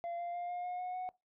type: tone with pitch steps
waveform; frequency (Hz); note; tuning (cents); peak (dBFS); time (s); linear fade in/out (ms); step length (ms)
sine; 687 / 695 / 703.1 / 711.2 / 719.5 / 727.9 / 736.3; F5 / F5 / F5 / F5 / F#5 / F#5 / F#5; -29 / -9 / +11 / +31 / -49 / -29 / -9; -34; 0.04-1.09; 0; 150
effects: noise-tail reverb RT60 0.2 s tail -23 dB re dry + tanh soft clip ceiling -36 dBFS